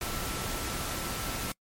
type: tone in noise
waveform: sine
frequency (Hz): 1332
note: E6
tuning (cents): +18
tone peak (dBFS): -43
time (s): 0.01-1.52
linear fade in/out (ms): 2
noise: pink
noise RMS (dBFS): -34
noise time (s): 0.01-1.52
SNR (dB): -12
effects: noise-tail reverb RT60 0.1 s tail -26 dB re dry + MP3 64 kbps